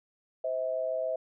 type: tone pair together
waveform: sine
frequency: 518 / 645.1 Hz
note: C5 / E5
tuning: -17 / -38 cents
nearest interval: major third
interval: 379 cents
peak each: -33 / -30 dBFS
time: 0.44-1.16 s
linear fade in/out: 5 ms
effects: none